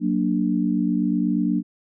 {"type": "chord", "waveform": "sine", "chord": "Gb augmented", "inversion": "none", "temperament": "equal", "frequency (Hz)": [185, 233.1, 293.7], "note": ["Gb3", "Bb3", "D4"], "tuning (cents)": [0, 0, 0], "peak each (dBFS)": -23, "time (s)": [0, 1.63], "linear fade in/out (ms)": 50, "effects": []}